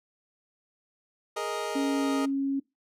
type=chord; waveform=25% pulse; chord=Ab suspended second; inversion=none; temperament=equal; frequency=415.3 / 466.2 / 622.3 Hz; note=Ab4 / Bb4 / Eb5; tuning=0 / 0 / 0 cents; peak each=-31 dBFS; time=1.36-2.26 s; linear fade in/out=10 ms
type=tone with pitch glide; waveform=sine; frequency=277.2 to 274.3 Hz; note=C#4 to C#4; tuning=0 to -18 cents; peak=-25 dBFS; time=1.75-2.6 s; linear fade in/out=10 ms; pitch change=-18 cents; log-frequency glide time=1.98-2.15 s
effects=noise-tail reverb RT60 0.2 s tail -21 dB re dry + low-pass 11000 Hz 12 dB/octave